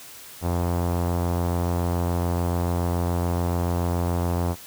sawtooth tone with low-pass filter, 87 Hz, F2, 6 cents flat, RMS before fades -24 dBFS, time 0.41-4.56 s, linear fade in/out 50 ms, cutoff 920 Hz, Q 1.6, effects white hiss -43 dBFS RMS until 4.66 s

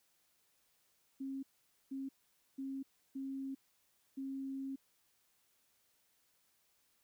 sine tone bursts at uneven times, 269.7 Hz, C#4, 47 cents flat, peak -39 dBFS, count 5, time 1.2-1.43 / 1.91-2.09 / 2.58-2.83 / 3.15-3.55 / 4.17-4.76 s, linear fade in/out 10 ms, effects white hiss -75 dBFS RMS until 7.03 s

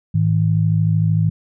sine tone pair together, 106.5 / 159.76 Hz, G#2 / D#3, +44 / +46 cents, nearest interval perfect fifth, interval 702 cents, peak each -16 dBFS, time 0.14-1.3 s, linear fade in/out 10 ms, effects none

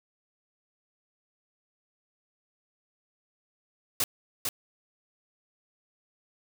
white noise with echo, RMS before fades -26 dBFS, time 4-4.04 s, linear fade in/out 2 ms, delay 450 ms, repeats 1, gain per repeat -4 dB, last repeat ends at 4.49 s, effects none

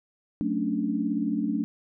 sine chord, D major seventh, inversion first, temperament just, 183.54 / 220.2 / 275.3 / 293.7 Hz, F#3 / A3 / C#4 / D4, -14 / +2 / -12 / 0 cents, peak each -33 / -28 / -31 / -29 dBFS, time 0.41-1.64 s, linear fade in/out 0 ms, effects none

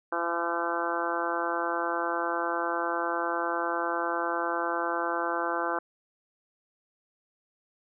harmonic tone, 170 Hz, F3, 46 cents flat, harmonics 2 / 3 / 4 / 5 / 6 / 7 / 8 / 9, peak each -35 / -35 / -35 / -35 / -35 / -35 / -35 / -35 dBFS, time 0.12-5.79 s, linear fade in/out 5 ms, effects none

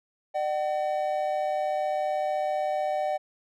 triangle tone pair together, 602.3 / 758 Hz, D5 / F#5, +44 / +42 cents, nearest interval major third, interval 398 cents, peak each -26 dBFS, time 0.34-3.18 s, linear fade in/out 20 ms, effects none

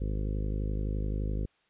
harmonic tone, 51.7 Hz, G#1, 7 cents flat, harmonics 1 / 2 / 3 / 4 / 5 / 6 / 7 / 8 / 9 / 10, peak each -30 / -36 / -40 / -42 / -44 / -46 / -47 / -48 / -49 / -50 dBFS, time 0-1.46 s, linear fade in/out 10 ms, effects white hiss -69 dBFS RMS until 1.69 s + resampled to 8000 Hz

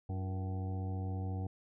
harmonic tone with a mistuned harmonic, 94.6 Hz, F#2, 39 cents sharp, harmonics 1 / 2 / 3 / 4 / 5 / 7 / 8 / 9, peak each -35 / -45 / -47 / -54 / -51 / -57 / -50 / -61 dBFS, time 0.09-1.47 s, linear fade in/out 5 ms, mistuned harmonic 4, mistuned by -89 cents, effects none

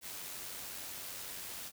white noise with amplitude modulation, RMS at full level -43 dBFS, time 0.01-1.72 s, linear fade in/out 50 ms, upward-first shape sine, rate 93.2 Hz, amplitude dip 30%, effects none

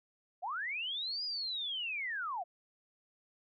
sine linear two-way sweep, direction up then down, 646 to 4978 to 646 Hz, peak -35 dBFS, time 0.42-2.44 s, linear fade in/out 20 ms, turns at 1.24 s, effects none

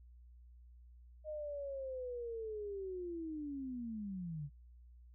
sine linear sweep, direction down, 621 to 137.3 Hz, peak -40 dBFS, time 1.24-4.5 s, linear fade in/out 50 ms, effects added 60 Hz sine -56 dBFS peak until 5.14 s

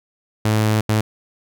sawtooth tone bursts at uneven times, 108.1 Hz, A2, 30 cents flat, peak -11 dBFS, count 2, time 0.45-0.81 / 0.89-1.01 s, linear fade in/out 5 ms, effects none

